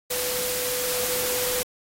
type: tone in noise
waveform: sine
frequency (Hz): 498.6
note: B4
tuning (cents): +16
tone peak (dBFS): -29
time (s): 0.1-1.63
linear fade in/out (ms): 10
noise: white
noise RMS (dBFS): -27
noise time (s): 0.1-1.63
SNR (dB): -5
effects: AAC 48 kbps